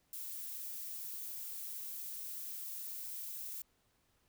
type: noise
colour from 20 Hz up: violet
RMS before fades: -44 dBFS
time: 0.13-3.62 s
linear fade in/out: 2 ms
effects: pink hiss -75 dBFS RMS until 4.28 s